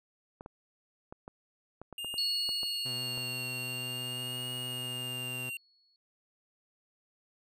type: clicks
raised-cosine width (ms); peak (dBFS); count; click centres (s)
1; -30; 11; 0.409 / 0.461 / 1.125 / 1.279 / 1.816 / 1.927 / 2.046 / 2.141 / 2.491 / 2.632 / 3.177
type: tone with vibrato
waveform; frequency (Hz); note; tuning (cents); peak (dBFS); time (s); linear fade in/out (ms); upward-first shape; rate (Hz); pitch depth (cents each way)
square; 2814; F7; +12; -37; 1.98-5.57; 2; triangle; 0.49; 31
type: tone with exponential decay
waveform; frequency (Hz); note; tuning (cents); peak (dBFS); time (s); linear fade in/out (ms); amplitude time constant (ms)
sine; 4371; C#8; -25; -28; 2.18-5.96; 1; 820
type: tone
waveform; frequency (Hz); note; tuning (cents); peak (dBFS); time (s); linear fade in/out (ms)
sawtooth; 126; B2; +35; -37; 2.85-5.5; 10
effects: none